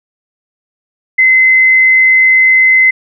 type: tone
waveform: sine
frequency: 2052 Hz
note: C7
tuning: 34 cents flat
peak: -4 dBFS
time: 1.18-2.91 s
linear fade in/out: 10 ms
effects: none